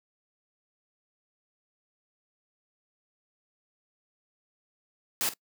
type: noise with echo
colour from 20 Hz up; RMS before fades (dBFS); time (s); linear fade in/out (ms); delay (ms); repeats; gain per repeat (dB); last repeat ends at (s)
white; -28; 5.21-5.29; 0; 47; 1; -15; 5.337
effects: noise-tail reverb RT60 0.1 s tail -23 dB re dry + high-pass 150 Hz 12 dB/octave